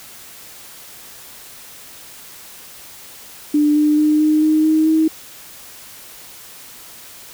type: tone with pitch steps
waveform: sine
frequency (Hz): 296.9 / 300.2 / 303.5 / 306.8 / 310.2 / 313.6 / 317.1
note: D4 / D4 / D#4 / D#4 / D#4 / D#4 / D#4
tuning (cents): +19 / +38 / -43 / -24 / -5 / +14 / +33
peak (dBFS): -11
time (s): 3.54-5.08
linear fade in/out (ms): 5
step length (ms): 220
effects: white hiss -39 dBFS RMS until 7.33 s